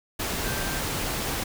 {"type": "tone in noise", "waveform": "sine", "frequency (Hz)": 1568, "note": "G6", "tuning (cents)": 0, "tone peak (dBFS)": -36, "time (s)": [0.44, 0.8], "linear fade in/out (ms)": 10, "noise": "pink", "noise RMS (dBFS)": -29, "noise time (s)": [0.19, 1.44], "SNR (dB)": -10, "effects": []}